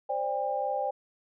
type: chord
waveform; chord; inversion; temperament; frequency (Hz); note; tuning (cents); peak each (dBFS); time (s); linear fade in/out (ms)
sine; C suspended second; none; equal with one note detuned; 523.3 / 587.3 / 801.9; C5 / D5 / G5; 0 / 0 / +39; -33 / -33 / -30; 0.09-0.91; 10
effects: none